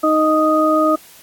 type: harmonic tone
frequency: 311.1 Hz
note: D#4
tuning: in tune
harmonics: 1 / 2 / 4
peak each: -16 / -16 / -16 dBFS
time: 0.03-0.96 s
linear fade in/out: 10 ms
effects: white hiss -44 dBFS RMS until 1.22 s + AAC 64 kbps